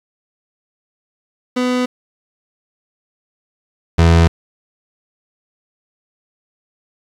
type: tone pair in turn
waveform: 30% pulse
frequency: 250 / 83.43 Hz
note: B3 / E2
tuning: +21 / +21 cents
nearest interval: octave + perfect fifth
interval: 1900 cents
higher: first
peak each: -12 / -5 dBFS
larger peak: second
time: 1.56-1.86 / 3.98-4.28 s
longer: neither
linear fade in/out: 10 ms
effects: low-pass 6000 Hz 12 dB/octave + 7-bit